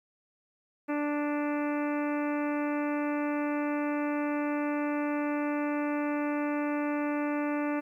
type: harmonic tone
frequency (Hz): 293.7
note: D4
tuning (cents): 0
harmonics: 1 / 2 / 3 / 4 / 5 / 6 / 7 / 8 / 9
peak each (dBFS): -29 / -35 / -39 / -41 / -43 / -45 / -46 / -47 / -48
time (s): 0.88-7.81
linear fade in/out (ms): 20
effects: 11-bit

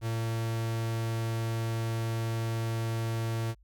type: tone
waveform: 45% pulse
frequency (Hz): 113.8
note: A#2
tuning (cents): -41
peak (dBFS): -29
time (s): 0.01-3.55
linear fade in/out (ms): 50
effects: added 50 Hz sine -57 dBFS peak until 3.63 s

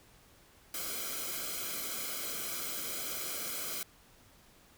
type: noise with comb filter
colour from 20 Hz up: white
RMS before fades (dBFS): -38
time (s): 0.74-3.83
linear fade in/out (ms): 2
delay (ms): 1.1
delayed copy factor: -0.8
effects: pink hiss -61 dBFS RMS until 4.77 s

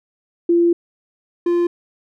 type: tone pair in turn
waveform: sine / triangle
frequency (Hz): 342.6 / 347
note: F4 / F4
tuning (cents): -33 / -11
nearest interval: unison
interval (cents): 22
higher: second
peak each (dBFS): -11 / -12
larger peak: first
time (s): 0.49-0.73 / 1.46-1.67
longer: first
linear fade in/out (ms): 5
effects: none

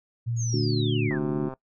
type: tone with vibrato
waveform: sine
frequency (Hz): 116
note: A#2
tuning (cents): -8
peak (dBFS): -25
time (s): 0.26-1.1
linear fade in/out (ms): 20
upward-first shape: sine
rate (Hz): 4.8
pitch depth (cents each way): 24
type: linear sweep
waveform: sine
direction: down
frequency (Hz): 6720 to 1396.9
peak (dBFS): -32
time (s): 0.36-1.2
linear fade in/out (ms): 50
type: harmonic tone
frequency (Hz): 73.42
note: D2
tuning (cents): 0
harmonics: 2 / 3 / 4 / 5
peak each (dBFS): -30 / -31 / -29 / -29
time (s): 0.53-1.49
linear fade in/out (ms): 10
type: click train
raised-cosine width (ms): 1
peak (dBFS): -24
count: 57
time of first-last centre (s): 1.11-1.537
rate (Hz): 131
effects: noise-tail reverb RT60 0.1 s tail -21 dB re dry

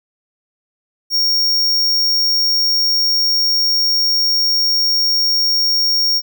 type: tone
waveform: square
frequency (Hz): 5550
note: F8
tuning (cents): -12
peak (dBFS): -13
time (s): 1.1-6.22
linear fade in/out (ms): 50
effects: none

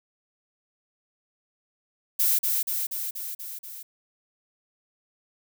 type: noise with echo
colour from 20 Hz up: violet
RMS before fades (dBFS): -22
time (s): 2.19-2.39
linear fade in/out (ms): 10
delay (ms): 240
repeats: 6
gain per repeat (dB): -3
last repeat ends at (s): 3.83
effects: none

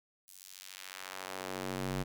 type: tone with high-pass filter sweep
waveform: square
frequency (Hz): 47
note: F#1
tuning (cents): +28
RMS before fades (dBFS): -41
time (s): 0.27-2.04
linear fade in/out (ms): 20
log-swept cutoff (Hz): 9000 to 98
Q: 0.75
effects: none

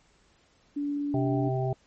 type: tone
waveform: sine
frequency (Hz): 288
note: D4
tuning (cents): -34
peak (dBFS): -27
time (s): 0.76-1.49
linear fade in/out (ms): 10
type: harmonic tone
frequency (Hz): 130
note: C3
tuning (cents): -11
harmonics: 1 / 3 / 5 / 6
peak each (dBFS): -27 / -32 / -34 / -35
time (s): 1.14-1.73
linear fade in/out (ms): 2
effects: pink hiss -64 dBFS RMS until 1.86 s + MP3 32 kbps

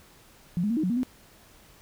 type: tone with pitch steps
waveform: sine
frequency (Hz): 174.1 / 209 / 233.3 / 311.8 / 183 / 238.6 / 254.1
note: F3 / G#3 / A#3 / D#4 / F#3 / A#3 / B3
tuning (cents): -5 / +11 / +2 / +4 / -19 / +41 / +49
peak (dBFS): -23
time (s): 0.57-1.032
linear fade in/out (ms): 0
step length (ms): 66
effects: pink hiss -55 dBFS RMS until 1.81 s

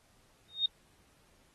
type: tone with exponential growth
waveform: sine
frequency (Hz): 3701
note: A#7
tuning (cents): -13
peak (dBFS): -22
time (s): 0.48-0.66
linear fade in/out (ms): 5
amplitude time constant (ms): 37
effects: pink hiss -67 dBFS RMS until 1.54 s + AAC 32 kbps

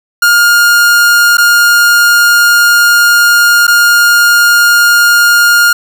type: tone with dropouts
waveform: 45% pulse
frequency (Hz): 1415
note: F6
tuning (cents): +22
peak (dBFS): -4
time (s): 0.22-5.73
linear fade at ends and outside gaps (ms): 5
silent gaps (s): 1.371-1.381 / 3.669-3.678
effects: none

